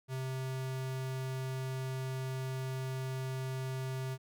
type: tone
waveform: square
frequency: 131.1 Hz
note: C3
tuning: 4 cents sharp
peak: -36 dBFS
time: 0.08-4.18 s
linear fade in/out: 50 ms
effects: none